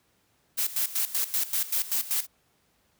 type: noise with tremolo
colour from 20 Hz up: blue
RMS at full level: -26 dBFS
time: 0.57-2.27 s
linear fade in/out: 20 ms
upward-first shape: square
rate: 5.2 Hz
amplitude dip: 80%
effects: pink hiss -68 dBFS RMS until 2.99 s + high-pass 60 Hz 12 dB/octave